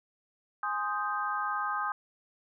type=chord; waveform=sine; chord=Ab major seventh; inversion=none; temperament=equal; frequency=830.6 / 1046.5 / 1244.5 / 1568 Hz; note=Ab5 / C6 / Eb6 / G6; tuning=0 / 0 / 0 / 0 cents; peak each=-36 / -37 / -32 / -36 dBFS; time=0.63-1.92 s; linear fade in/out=2 ms; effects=none